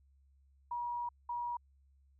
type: tone bursts at uneven times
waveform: sine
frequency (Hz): 959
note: A#5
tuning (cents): +49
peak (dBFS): -35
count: 2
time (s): 0.71-1.09 / 1.29-1.57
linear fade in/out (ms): 5
effects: added 68 Hz sine -64 dBFS peak until 2.19 s